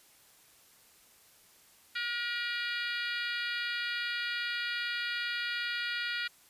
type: harmonic tone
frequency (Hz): 477.5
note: A#4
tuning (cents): +42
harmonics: 3 / 4 / 5 / 6 / 7 / 8 / 9 / 10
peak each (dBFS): -36 / -38 / -40 / -42 / -43 / -44 / -45 / -46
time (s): 1.95-6.28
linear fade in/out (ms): 10
effects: white hiss -61 dBFS RMS until 6.49 s + resampled to 32000 Hz